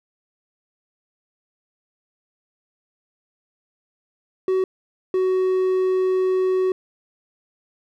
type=tone pair in turn; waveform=triangle; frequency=376 / 373.2 Hz; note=F#4 / F#4; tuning=+28 / +15 cents; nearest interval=unison; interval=13 cents; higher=first; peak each=-15 dBFS; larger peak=neither; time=4.48-4.64 / 5.14-6.72 s; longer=second; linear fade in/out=2 ms; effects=none